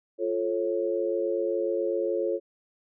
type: chord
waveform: sine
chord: F augmented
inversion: none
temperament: just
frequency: 349.2 / 436.5 / 545.7 Hz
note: F4 / A4 / C#5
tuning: 0 / -14 / -27 cents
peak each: -29 dBFS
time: 0.18-2.4 s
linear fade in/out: 50 ms
effects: none